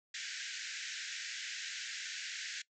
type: band-pass noise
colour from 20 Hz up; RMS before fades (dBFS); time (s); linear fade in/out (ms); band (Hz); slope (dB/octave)
pink; -43; 0.14-2.62; 5; 1500 to 7400; 96
effects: noise-tail reverb RT60 0.1 s tail -19 dB re dry